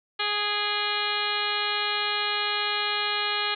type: harmonic tone with a mistuned harmonic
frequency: 415.3 Hz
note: G#4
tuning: in tune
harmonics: 1 / 2 / 3 / 4 / 5 / 6 / 7 / 8 / 9 / 10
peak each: -37 / -34 / -32 / -33 / -35 / -34 / -33 / -33 / -35 / -33 dBFS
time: 0.19-3.55 s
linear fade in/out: 10 ms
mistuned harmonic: 6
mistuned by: -43 cents
effects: none